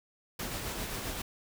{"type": "noise with tremolo", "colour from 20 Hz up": "pink", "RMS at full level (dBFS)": -36, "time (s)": [0.39, 1.22], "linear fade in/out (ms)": 5, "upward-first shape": "sine", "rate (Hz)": 7.6, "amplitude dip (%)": 30, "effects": []}